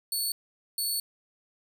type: tone bursts at uneven times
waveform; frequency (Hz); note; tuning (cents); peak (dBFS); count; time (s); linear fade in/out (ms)
15% pulse; 4435; C#8; 0; -21; 2; 0.12-0.32 / 0.78-1; 2
effects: none